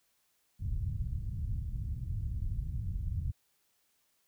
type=low-pass noise; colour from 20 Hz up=white; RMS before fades=-35 dBFS; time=0.59-3.32 s; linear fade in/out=20 ms; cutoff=110 Hz; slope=24 dB/octave; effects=white hiss -74 dBFS RMS until 4.27 s